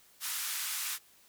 white band-pass noise, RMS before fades -36 dBFS, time 0.2-0.99 s, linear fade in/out 50 ms, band 1100 to 15000 Hz, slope 24 dB/octave, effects white hiss -62 dBFS RMS until 1.28 s

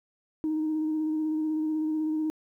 sine tone with vibrato, 311.1 Hz, D#4, in tune, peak -24 dBFS, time 0.44-2.3 s, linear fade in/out 0 ms, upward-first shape square, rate 16 Hz, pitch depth 16 cents each way, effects tanh soft clip ceiling -22 dBFS + 11-bit

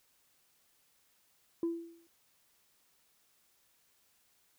sine tone with exponential decay, 335.6 Hz, E4, 31 cents sharp, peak -26 dBFS, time 1.63-2.07 s, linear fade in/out 2 ms, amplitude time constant 95 ms, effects tanh soft clip ceiling -27 dBFS + white hiss -71 dBFS RMS until 4.58 s

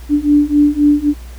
sine beating tone pair, 291 / 294.8 Hz, D4 / D4, -16 / +7 cents, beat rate 3.8 Hz, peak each -12 / -11 dBFS, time 0.09-1.14 s, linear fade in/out 50 ms, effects added 60 Hz sine -29 dBFS peak until 1.38 s + pink hiss -42 dBFS RMS until 1.38 s

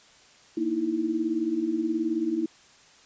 sine tone cluster, 233.2 / 308.9 / 327.6 Hz, A#3 / D#4 / E4, +1 / -12 / -11 cents, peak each -32 / -30 / -26 dBFS, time 0.57-2.46 s, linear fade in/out 5 ms, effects white hiss -55 dBFS RMS until 3.05 s + resampled to 16000 Hz

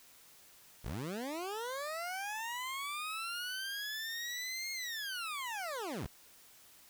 20% pulse linear two-way sweep, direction up then down, 39.51 to 2155 to 39.51 Hz, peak -33 dBFS, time 0.84-6.07 s, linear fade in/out 10 ms, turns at 4.72 s, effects white hiss -60 dBFS RMS until 6.89 s

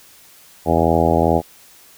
harmonic tone, 82.41 Hz, E2, in tune, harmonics 1 / 2 / 3 / 4 / 5 / 6 / 7 / 8 / 9 / 10, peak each -22 / -22 / -22 / -22 / -22 / -22 / -22 / -22 / -22 / -22 dBFS, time 0.65-1.42 s, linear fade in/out 50 ms, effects white hiss -47 dBFS RMS until 1.97 s

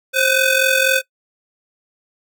20% pulse ring-modulated tone, 1014 Hz, B5, 45 cents sharp, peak -5 dBFS, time 0.13-1.02 s, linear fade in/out 50 ms, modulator 485 Hz, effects noise-tail reverb RT60 0.1 s tail -21 dB re dry

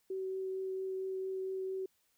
sine tone with vibrato, 379.4 Hz, F#4, 43 cents sharp, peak -35 dBFS, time 0.1-1.86 s, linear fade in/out 5 ms, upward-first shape triangle, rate 4.4 Hz, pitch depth 9 cents each way, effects white hiss -75 dBFS RMS until 2.17 s

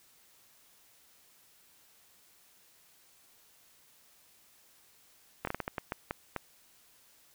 slowing click train, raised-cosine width 0.5 ms, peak -18 dBFS, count 10, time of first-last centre 5.45-6.363 s, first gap 23 ms, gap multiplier 1.35, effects white hiss -63 dBFS RMS until 7.34 s

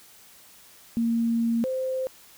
sine tone pair in turn, 231.1 / 520.1 Hz, A#3 / C5, -15 / -10 cents, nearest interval octave + major second, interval 1405 cents, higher second, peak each -21 / -25 dBFS, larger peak first, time 0.97-1.64 / 1.64-2.07 s, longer first, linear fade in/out 0 ms, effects white hiss -52 dBFS RMS until 2.37 s

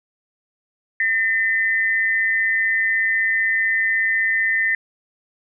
sine tone pair together, 1816 / 2021 Hz, A#6 / B6, -46 / +39 cents, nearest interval major second, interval 185 cents, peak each -18 / -21 dBFS, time 1-4.75 s, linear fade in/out 2 ms, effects none

